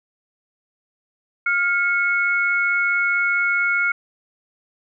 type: tone pair together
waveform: sine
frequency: 1406.6 / 2198 Hz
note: F6 / C#7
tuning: +12 / -15 cents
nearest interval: minor sixth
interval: 773 cents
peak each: -19 / -20 dBFS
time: 1.46-3.92 s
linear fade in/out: 5 ms
effects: none